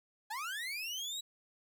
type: linear sweep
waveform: 30% pulse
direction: up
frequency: 810 to 3910 Hz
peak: -35 dBFS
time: 0.3-1.21 s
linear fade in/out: 10 ms
effects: none